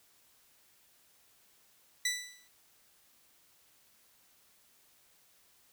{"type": "tone with exponential decay", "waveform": "15% pulse", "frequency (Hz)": 1975.5, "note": "B6", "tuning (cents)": 0, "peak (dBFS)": -21, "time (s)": [2.05, 2.48], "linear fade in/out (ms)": 5, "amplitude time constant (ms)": 93, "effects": ["white hiss -66 dBFS RMS until 5.72 s"]}